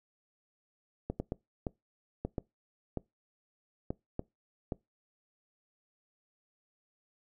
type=clicks; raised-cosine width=2 ms; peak=-20 dBFS; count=10; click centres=1.1 / 1.2 / 1.321 / 1.668 / 2.25 / 2.382 / 2.973 / 3.905 / 4.194 / 4.722 s; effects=noise-tail reverb RT60 0.2 s tail -23 dB re dry